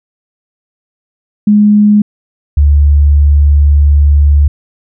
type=tone pair in turn; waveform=sine; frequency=208.5 / 72.47 Hz; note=G#3 / D2; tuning=+7 / -22 cents; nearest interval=octave + tritone; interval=1829 cents; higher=first; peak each=-3 dBFS; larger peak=neither; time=1.47-2.02 / 2.57-4.48 s; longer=second; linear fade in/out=5 ms; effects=none